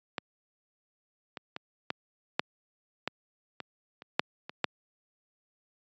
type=clicks; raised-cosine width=0.3 ms; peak=-15 / -22 / -20 / -14 / -8 / -13 / -21 / -29 / -6 / -23 / -8 dBFS; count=11; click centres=0.182 / 1.372 / 1.564 / 1.904 / 2.395 / 3.076 / 3.603 / 4.021 / 4.195 / 4.495 / 4.643 s; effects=high-pass 150 Hz 12 dB/octave + resampled to 16000 Hz